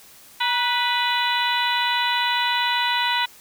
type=harmonic tone with a mistuned harmonic; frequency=493.9 Hz; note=B4; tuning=in tune; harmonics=2 / 3 / 4 / 5 / 6 / 7 / 8; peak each=-23 / -28 / -27 / -30 / -28 / -29 / -28 dBFS; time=0.4-3.26 s; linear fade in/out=10 ms; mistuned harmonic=2; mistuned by=-53 cents; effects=white hiss -48 dBFS RMS until 3.4 s